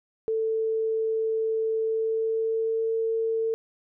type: tone with pitch glide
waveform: sine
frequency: 443.9 to 449.6 Hz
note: A4 to A4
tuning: +15 to +37 cents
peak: -23 dBFS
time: 0.28-3.54 s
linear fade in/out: 0 ms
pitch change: +22 cents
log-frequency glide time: 1.8-2.93 s
effects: none